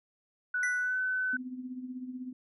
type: tone with pitch glide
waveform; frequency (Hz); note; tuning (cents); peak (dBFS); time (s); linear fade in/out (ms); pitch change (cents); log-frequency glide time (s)
sine; 1480 to 1512; F#6 to F#6; 0 to +37; -28; 0.54-1.37; 5; +37; 0.8-0.96
type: tone with exponential decay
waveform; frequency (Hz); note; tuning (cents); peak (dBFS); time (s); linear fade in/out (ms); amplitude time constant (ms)
square; 1975.5; B6; 0; -30; 0.63-1; 2; 80
type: tone with tremolo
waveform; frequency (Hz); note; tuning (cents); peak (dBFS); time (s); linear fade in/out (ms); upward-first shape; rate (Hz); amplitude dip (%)
sine; 253.5; B3; +45; -34; 1.33-2.33; 5; triangle; 16; 70
effects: resampled to 24000 Hz